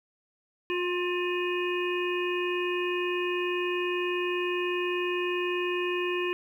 harmonic tone with a mistuned harmonic, 357 Hz, F4, 38 cents sharp, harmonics 1 / 3 / 5 / 7 / 8, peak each -28 / -36 / -38 / -34 / -39 dBFS, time 0.7-6.33 s, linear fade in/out 0 ms, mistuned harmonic 3, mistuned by -19 cents, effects 10-bit

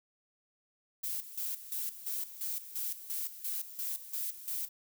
violet noise with tremolo, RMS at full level -36 dBFS, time 1.03-4.69 s, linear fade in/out 10 ms, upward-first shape square, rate 2.9 Hz, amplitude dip 75%, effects none

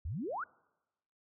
sine exponential sweep, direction up, 65.41 to 1568 Hz, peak -35 dBFS, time 0.05-0.44 s, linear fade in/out 5 ms, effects noise-tail reverb RT60 1.0 s tail -26 dB re dry

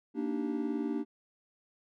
triangle chord, Eb major seventh, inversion second, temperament just, 233.3 / 291.7 / 311.1 / 388.9 Hz, Bb3 / D4 / Eb4 / G4, +2 / -12 / 0 / -14 cents, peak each -34 / -32 / -37 / -37 dBFS, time 0.14-1.05 s, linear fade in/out 50 ms, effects none

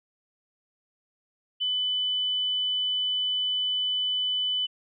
sine tone, 3000 Hz, F#7, 23 cents sharp, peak -24 dBFS, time 1.6-4.67 s, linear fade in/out 20 ms, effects none

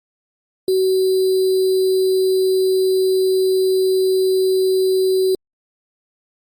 sine tone with sample-and-hold, 376.4 Hz, F#4, 30 cents sharp, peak -13 dBFS, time 0.68-5.35 s, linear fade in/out 2 ms, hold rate 4410 Hz, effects Opus 48 kbps

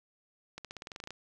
accelerating click train, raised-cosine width 0.2 ms, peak -25 dBFS, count 12, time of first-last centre 0.58-1.106 s, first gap 67 ms, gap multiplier 0.93, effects none

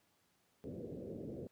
white low-pass noise, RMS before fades -45 dBFS, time 0.64-1.47 s, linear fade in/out 0 ms, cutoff 520 Hz, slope 48 dB/octave, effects pink hiss -75 dBFS RMS until 1.51 s + high-pass 100 Hz 12 dB/octave

